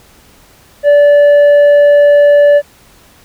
sine tone with tanh clipping, 580 Hz, D5, 22 cents flat, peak -4 dBFS, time 0.83-2.62 s, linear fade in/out 50 ms, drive 5 dB, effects pink hiss -44 dBFS RMS until 3.24 s

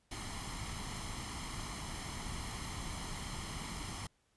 pink noise with comb filter, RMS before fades -42 dBFS, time 0.11-4.07 s, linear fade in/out 5 ms, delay 0.96 ms, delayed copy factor +0.6, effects pink hiss -75 dBFS RMS until 4.36 s + resampled to 24000 Hz

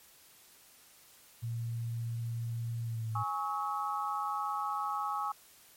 sine tone with pitch glide, 116.54 to 111.02 Hz, A#2 to A2, 0 to +16 cents, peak -33 dBFS, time 1.42-3.24 s, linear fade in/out 20 ms, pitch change -84 cents, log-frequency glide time 2.81-3.12 s
sine chord, C# minor, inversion second, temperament equal with one note detuned, 830.6 / 1108.7 / 1285.4 Hz, G#5 / C#6 / E6, 0 / 0 / -44 cents, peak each -36 dBFS, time 3.15-5.32 s, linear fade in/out 5 ms
effects white hiss -59 dBFS RMS until 5.76 s + MP3 64 kbps

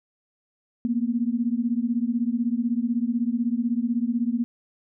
sine beating tone pair, 230 / 246 Hz, A#3 / B3, -23 / -7 cents, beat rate 16 Hz, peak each -24 / -25 dBFS, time 0.85-4.44 s, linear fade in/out 0 ms, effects none

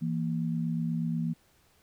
sine tone pair together, 164.81 / 233.1 Hz, E3 / A#3, 0 / 0 cents, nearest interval tritone, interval 600 cents, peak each -29 / -32 dBFS, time 0.01-1.34 s, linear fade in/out 20 ms, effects pink hiss -65 dBFS RMS until 1.82 s

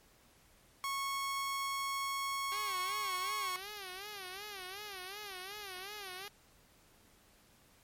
sawtooth tone, 1100 Hz, C#6, 14 cents flat, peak -31 dBFS, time 0.84-3.56 s, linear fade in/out 0 ms
5% pulse tone with vibrato, 392 Hz, G4, in tune, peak -32 dBFS, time 2.52-6.28 s, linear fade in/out 0 ms, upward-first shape sine, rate 2.7 Hz, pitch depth 130 cents each way
effects pink hiss -65 dBFS RMS until 7.83 s + MP3 64 kbps

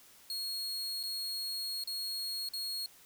40% pulse tone with dropouts, 4301 Hz, C8, 47 cents sharp, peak -34 dBFS, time 0.3-2.86 s, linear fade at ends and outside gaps 1 ms, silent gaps 1.03-1.036 / 1.838-1.874 / 2.488-2.536 s, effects white hiss -59 dBFS RMS until 3.05 s

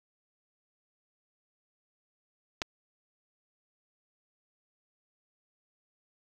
clicks, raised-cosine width 0.2 ms, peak -13 / -21 dBFS, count 2, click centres 2.618 / 2.621 s, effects none

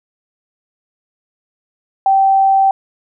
sine tone, 777 Hz, G5, 16 cents flat, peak -8 dBFS, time 2.06-2.71 s, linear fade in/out 2 ms, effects none

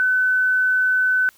sine tone, 1510 Hz, F#6, 35 cents sharp, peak -15 dBFS, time 0-1.29 s, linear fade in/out 0 ms, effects white hiss -54 dBFS RMS until 1.37 s

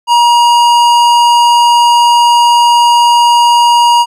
sine tone with tanh clipping, 951 Hz, A#5, 34 cents sharp, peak -6 dBFS, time 0.07-4.06 s, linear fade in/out 50 ms, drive 17 dB, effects resampled to 32000 Hz

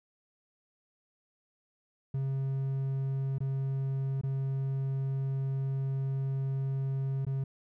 triangle tone with dropouts, 135.1 Hz, C#3, 44 cents flat, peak -27 dBFS, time 2.14-7.44 s, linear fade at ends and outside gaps 5 ms, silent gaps 3.384-3.404 / 4.213-4.234 / 7.251-7.266 s, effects none

